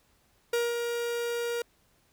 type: tone with ADSR envelope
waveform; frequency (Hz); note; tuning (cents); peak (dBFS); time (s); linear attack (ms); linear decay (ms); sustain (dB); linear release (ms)
45% pulse; 472.9; A#4; +25; -24; 0.53-1.62; 5; 200; -5; 3
effects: pink hiss -67 dBFS RMS until 2.12 s